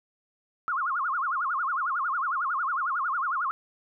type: tone with vibrato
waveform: sine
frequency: 1234 Hz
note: D#6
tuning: 15 cents flat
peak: -25 dBFS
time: 0.68-3.51 s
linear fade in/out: 0 ms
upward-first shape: sine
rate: 11 Hz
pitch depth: 280 cents each way
effects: none

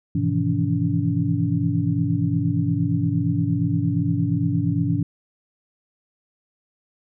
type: tone cluster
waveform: sine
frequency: 103.9 / 126.4 / 160.7 / 169.3 / 285.8 Hz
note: G#2 / B2 / E3 / E3 / D4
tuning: +1 / +41 / -44 / +46 / -47 cents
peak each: -25 dBFS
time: 0.15-5.03 s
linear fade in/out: 5 ms
effects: none

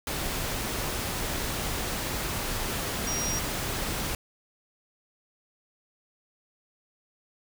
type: tone in noise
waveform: sine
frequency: 5700 Hz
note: F8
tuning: 34 cents sharp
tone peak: -30 dBFS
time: 3.07-3.39 s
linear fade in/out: 2 ms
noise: pink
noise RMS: -31 dBFS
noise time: 0.07-4.15 s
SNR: -2 dB
effects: none

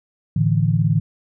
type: chord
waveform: sine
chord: A suspended fourth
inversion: none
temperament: equal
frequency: 110 / 146.83 / 164.81 Hz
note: A2 / D3 / E3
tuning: 0 / 0 / 0 cents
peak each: -19 dBFS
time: 0.36-1 s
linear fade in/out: 5 ms
effects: none

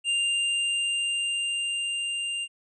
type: tone with level ramp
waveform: square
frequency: 2794 Hz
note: F7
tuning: in tune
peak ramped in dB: -23 to -29 dBFS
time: 0.04-2.48 s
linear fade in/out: 50 ms
effects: resampled to 22050 Hz

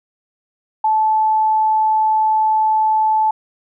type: tone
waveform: sine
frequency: 870 Hz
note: A5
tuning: 20 cents flat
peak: -12 dBFS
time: 0.84-3.31 s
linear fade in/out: 5 ms
effects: none

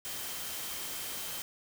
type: tone in noise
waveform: sine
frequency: 3136 Hz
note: G7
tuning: in tune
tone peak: -49 dBFS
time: 0.05-1.42 s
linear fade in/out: 0 ms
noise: white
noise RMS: -39 dBFS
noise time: 0.05-1.42 s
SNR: -13 dB
effects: none

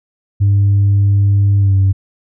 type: tone with pitch glide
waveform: sine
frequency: 100 to 96.59 Hz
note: G2 to G2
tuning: +35 to -25 cents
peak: -6 dBFS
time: 0.4-1.93 s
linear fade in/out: 20 ms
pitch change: -60 cents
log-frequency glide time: 1.59-1.75 s
effects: tanh soft clip ceiling -6 dBFS

